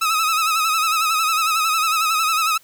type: tone with vibrato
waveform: sawtooth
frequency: 1285 Hz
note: E6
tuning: 45 cents flat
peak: -13 dBFS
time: 0.01-2.58 s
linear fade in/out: 10 ms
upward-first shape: sine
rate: 11 Hz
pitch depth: 63 cents each way
effects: white hiss -53 dBFS RMS until 2.63 s